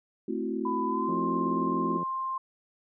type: chord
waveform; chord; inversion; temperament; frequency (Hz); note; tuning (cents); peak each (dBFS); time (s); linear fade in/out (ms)
sine; F# half-diminished seventh; first; equal with one note detuned; 220 / 261.6 / 331.3 / 370; A3 / C4 / E4 / F#4; 0 / 0 / +9 / 0; -34; 0.28-1.98; 5
type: tone with pitch glide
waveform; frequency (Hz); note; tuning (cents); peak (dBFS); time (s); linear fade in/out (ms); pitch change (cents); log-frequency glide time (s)
sine; 999 to 1053.5; B5 to C6; +20 to +12; -29; 0.65-2.38; 5; +92; 0.87-1.17
type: harmonic tone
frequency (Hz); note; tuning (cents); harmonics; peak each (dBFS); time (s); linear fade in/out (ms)
87.4; F2; +2; 2 / 3 / 4 / 5 / 6 / 7; -35 / -41 / -39 / -47 / -46 / -50; 1.08-2.04; 10
effects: none